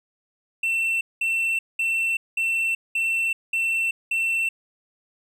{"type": "tone bursts", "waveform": "triangle", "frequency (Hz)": 2692, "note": "E7", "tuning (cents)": 36, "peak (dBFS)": -19, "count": 7, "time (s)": [0.63, 4.49], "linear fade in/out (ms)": 5, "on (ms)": 380, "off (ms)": 200, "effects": []}